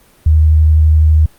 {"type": "tone with vibrato", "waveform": "sine", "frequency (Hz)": 77.78, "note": "D#2", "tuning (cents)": 0, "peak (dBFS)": -5, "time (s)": [0.26, 1.26], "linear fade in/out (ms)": 5, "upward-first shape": "triangle", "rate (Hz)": 12, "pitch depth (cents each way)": 14, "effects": ["pink hiss -48 dBFS RMS until 1.38 s", "Opus 32 kbps"]}